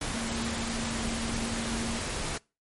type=tone in noise; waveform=sine; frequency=229.4 Hz; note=A#3; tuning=28 cents flat; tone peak=-33 dBFS; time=0.14-1.99 s; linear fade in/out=5 ms; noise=pink; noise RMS=-33 dBFS; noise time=0.01-2.38 s; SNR=-3 dB; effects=noise-tail reverb RT60 0.3 s tail -25 dB re dry + MP3 48 kbps